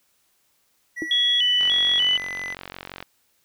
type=tone with pitch glide; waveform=triangle; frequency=1942 to 2004 Hz; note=B6 to B6; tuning=-30 to +25 cents; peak=-27 dBFS; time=0.96-2.55 s; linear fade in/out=20 ms; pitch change=+55 cents; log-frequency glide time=1.99-2.1 s
type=tone with exponential decay; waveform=sine; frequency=320 Hz; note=D#4; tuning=49 cents sharp; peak=-21 dBFS; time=1.02-1.1 s; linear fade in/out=1 ms; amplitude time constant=16 ms
type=tone with vibrato; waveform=sine; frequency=3161 Hz; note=G7; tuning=14 cents sharp; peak=-17 dBFS; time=1.11-2.17 s; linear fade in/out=2 ms; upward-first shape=square; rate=1.7 Hz; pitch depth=98 cents each way
type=click train; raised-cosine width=0.3 ms; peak=-18 dBFS; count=66; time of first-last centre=1.61-3.026 s; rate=45.9 Hz
effects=white hiss -66 dBFS RMS until 3.44 s